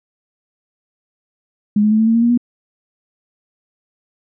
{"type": "tone with pitch steps", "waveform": "sine", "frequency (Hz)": [208, 212.5, 217.1, 221.8, 226.6, 231.5, 236.5, 241.6], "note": ["G#3", "G#3", "A3", "A3", "A#3", "A#3", "A#3", "B3"], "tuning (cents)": [3, 40, -23, 14, -49, -12, 25, -38], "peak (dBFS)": -10, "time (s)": [1.76, 2.376], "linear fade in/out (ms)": 5, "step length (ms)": 77, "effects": []}